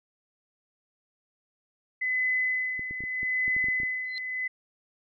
sine tone with tremolo, 2018 Hz, B6, 37 cents sharp, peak -23 dBFS, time 2.01-4.48 s, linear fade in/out 10 ms, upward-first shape sine, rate 0.81 Hz, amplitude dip 65%
clicks, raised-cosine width 3 ms, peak -30 dBFS, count 11, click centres 2.794 / 2.91 / 3.006 / 3.038 / 3.231 / 3.48 / 3.565 / 3.642 / 3.685 / 3.801 / 3.833 s
sine tone with exponential growth, 4100 Hz, C8, 36 cents flat, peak -31 dBFS, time 4.05-4.18 s, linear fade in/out 0 ms, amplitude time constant 27 ms
effects none

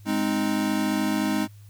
square chord, Ab major, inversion none, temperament equal, 207.7 / 261.6 / 311.1 Hz, Ab3 / C4 / Eb4, 0 / 0 / 0 cents, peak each -27 / -29 / -27 dBFS, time 0.05-1.48 s, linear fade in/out 50 ms, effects added 103 Hz sine -44 dBFS peak until 1.69 s + white hiss -60 dBFS RMS until 1.69 s

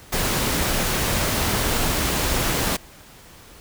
pink noise, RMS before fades -22 dBFS, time 0.12-2.77 s, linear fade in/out 10 ms, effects pink hiss -46 dBFS RMS until 3.6 s

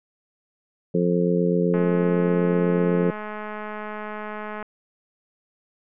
harmonic tone, 88 Hz, F2, 14 cents sharp, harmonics 2 / 3 / 4 / 5 / 6, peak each -21 / -29 / -27 / -23 / -28 dBFS, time 0.94-3.11 s, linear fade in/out 10 ms
click train, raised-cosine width 0.5 ms, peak -18 dBFS, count 613, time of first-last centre 1.74-4.627 s, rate 212 Hz
effects low-pass 2000 Hz 12 dB/octave

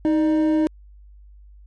triangle tone pair together, 313.3 / 599.7 Hz, D#4 / D5, +12 / +36 cents, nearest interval major seventh, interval 1124 cents, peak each -14 / -25 dBFS, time 0.05-0.67 s, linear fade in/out 0 ms, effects added 50 Hz sine -43 dBFS peak until 1.66 s + MP3 48 kbps

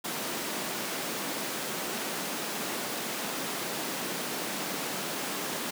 pink high-pass noise, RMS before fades -34 dBFS, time 0.04-5.71 s, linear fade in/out 10 ms, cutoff 190 Hz, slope 24 dB/octave, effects none

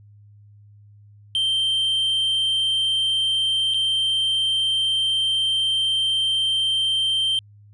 triangle tone with dropouts, 3136 Hz, G7, in tune, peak -17 dBFS, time 1.35-7.39 s, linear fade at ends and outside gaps 1 ms, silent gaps 3.738-3.743 s, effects added 103 Hz sine -46 dBFS peak until 7.73 s + resampled to 24000 Hz

